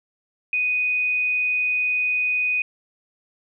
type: tone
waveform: sine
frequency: 2489 Hz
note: D#7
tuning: in tune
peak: -19 dBFS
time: 0.53-2.62 s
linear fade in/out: 2 ms
effects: none